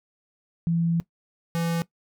sine / square tone pair in turn, 167.8 / 167.8 Hz, E3 / E3, +31 / +31 cents, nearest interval unison, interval 0 cents, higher neither, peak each -20 / -24 dBFS, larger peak first, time 0.67-1 / 1.55-1.82 s, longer first, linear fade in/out 0 ms, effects noise-tail reverb RT60 0.1 s tail -18 dB re dry

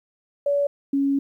sine tone pair in turn, 570 / 277.4 Hz, C#5 / C#4, +48 / +1 cents, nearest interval octave, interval 1247 cents, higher first, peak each -18 dBFS, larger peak neither, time 0.46-0.67 / 0.93-1.19 s, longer second, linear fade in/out 5 ms, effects 10-bit

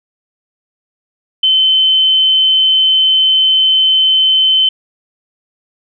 sine tone, 3067 Hz, G7, 38 cents flat, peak -7 dBFS, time 1.43-4.69 s, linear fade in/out 5 ms, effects none

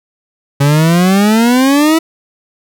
40% pulse exponential sweep, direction up, 138.59 to 329.6 Hz, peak -6 dBFS, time 0.6-1.99 s, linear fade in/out 10 ms, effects none

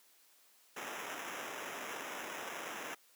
white noise with sample-and-hold, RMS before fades -43 dBFS, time 0.76-2.95 s, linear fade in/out 10 ms, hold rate 4410 Hz, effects white hiss -66 dBFS RMS until 3.15 s + high-pass 300 Hz 12 dB/octave

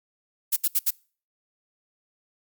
violet noise bursts, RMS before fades -21 dBFS, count 4, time 0.52-0.907 s, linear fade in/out 10 ms, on 45 ms, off 69 ms, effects noise-tail reverb RT60 0.4 s tail -25 dB re dry + Opus 48 kbps

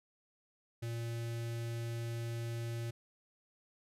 square tone with notch filter, 116.54 Hz, A#2, in tune, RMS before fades -39 dBFS, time 0.82-2.91 s, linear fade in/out 10 ms, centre 990 Hz, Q 1.4, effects resampled to 32000 Hz

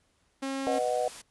sawtooth tone, 270.4 Hz, C#4, 43 cents flat, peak -27 dBFS, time 0.42-0.79 s, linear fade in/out 10 ms
sine chord, B major, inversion none, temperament just, 493.9 / 617.4 / 740.8 Hz, B4 / D#5 / F#5, 0 / -14 / +2 cents, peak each -30 dBFS, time 0.67-1.08 s, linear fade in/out 0 ms
white noise, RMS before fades -44 dBFS, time 0.71-1.22 s, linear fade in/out 10 ms
effects pink hiss -70 dBFS RMS until 1.3 s + resampled to 24000 Hz

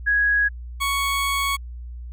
sine / 20% pulse tone pair in turn, 1661.2 / 1111.6 Hz, G#6 / C#6, 0 / +4 cents, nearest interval perfect fifth, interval 696 cents, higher first, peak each -16 dBFS, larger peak neither, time 0.06-0.49 / 0.8-1.57 s, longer second, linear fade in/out 20 ms, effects added 60 Hz sine -32 dBFS peak until 2.12 s

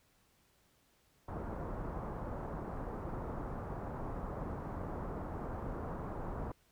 pink low-pass noise, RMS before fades -41 dBFS, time 1.28-6.52 s, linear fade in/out 5 ms, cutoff 1200 Hz, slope 24 dB/octave, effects pink hiss -71 dBFS RMS until 6.71 s

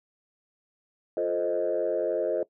sine chord, F dominant seventh, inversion none, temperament equal, 349.2 / 440 / 523.3 / 622.3 Hz, F4 / A4 / C5 / Eb5, 0 / 0 / 0 / 0 cents, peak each -31 / -29 / -29 / -28 dBFS, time 1.17-2.43 s, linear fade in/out 2 ms, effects noise-tail reverb RT60 0.1 s tail -19 dB re dry + tanh soft clip ceiling -17 dBFS

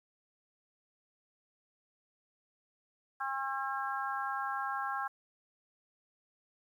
harmonic tone, 269.7 Hz, C#4, 47 cents flat, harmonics 3 / 4 / 5 / 6, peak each -38 / -38 / -39 / -40 dBFS, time 3.2-5.08 s, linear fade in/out 10 ms, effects 11-bit

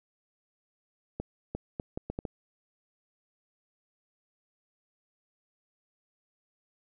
accelerating click train, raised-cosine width 2 ms, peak -20 dBFS, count 7, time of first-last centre 1.2-2.252 s, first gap 350 ms, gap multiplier 0.71, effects none

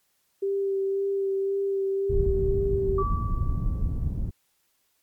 sine tone with vibrato, 392 Hz, G4, in tune, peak -23 dBFS, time 0.42-3.03 s, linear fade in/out 10 ms, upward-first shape sine, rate 1.9 Hz, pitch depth 15 cents each way
pink low-pass noise, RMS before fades -26 dBFS, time 2.09-4.31 s, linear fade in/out 20 ms, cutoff 130 Hz, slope 12 dB/octave
sine tone with exponential decay, 1154 Hz, D6, 31 cents flat, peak -25 dBFS, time 2.98-4.09 s, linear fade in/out 5 ms, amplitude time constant 240 ms
effects white hiss -70 dBFS RMS until 5.02 s + MP3 96 kbps

